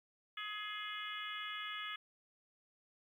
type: harmonic tone with a mistuned harmonic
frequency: 421.1 Hz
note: G#4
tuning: 24 cents sharp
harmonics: 3 / 4 / 5 / 6 / 7 / 8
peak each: -46 / -48 / -47 / -53 / -48 / -49 dBFS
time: 0.37-1.96 s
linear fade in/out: 5 ms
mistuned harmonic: 6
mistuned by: -19 cents
effects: 12-bit